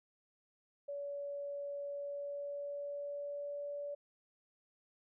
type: tone with pitch glide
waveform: sine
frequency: 569 to 575.6 Hz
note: C#5 to D5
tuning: +45 to -35 cents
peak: -39 dBFS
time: 0.88-3.95 s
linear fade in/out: 10 ms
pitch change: +20 cents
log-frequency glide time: 1.86-3.64 s
effects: none